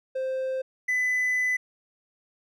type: tone pair in turn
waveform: triangle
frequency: 523.3 / 2003 Hz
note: C5 / B6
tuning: 0 / +24 cents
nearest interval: octave + major seventh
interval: 2324 cents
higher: second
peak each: -24 / -20 dBFS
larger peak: second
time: 0.15-0.62 / 0.88-1.57 s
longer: second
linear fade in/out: 10 ms
effects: tanh soft clip ceiling -16 dBFS